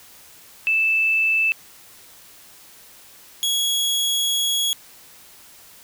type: tone pair in turn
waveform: sine / sawtooth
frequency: 2637 / 3335 Hz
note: E7 / G#7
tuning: 0 / +7 cents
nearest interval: major third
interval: 407 cents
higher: second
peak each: -16 dBFS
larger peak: neither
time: 0.67-1.52 / 3.43-4.73 s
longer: second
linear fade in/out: 0 ms
effects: white hiss -47 dBFS RMS until 5.83 s